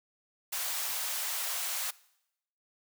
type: high-pass noise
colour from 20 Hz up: white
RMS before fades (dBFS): -34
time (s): 0.52-1.91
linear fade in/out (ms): 10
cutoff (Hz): 620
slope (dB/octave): 24
effects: noise-tail reverb RT60 0.8 s tail -21 dB re dry